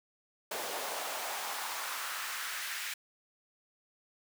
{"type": "noise with high-pass filter sweep", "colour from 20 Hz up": "pink", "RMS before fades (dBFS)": -38, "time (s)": [0.51, 2.94], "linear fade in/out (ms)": 5, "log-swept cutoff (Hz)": [520, 1900], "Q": 1.7, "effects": []}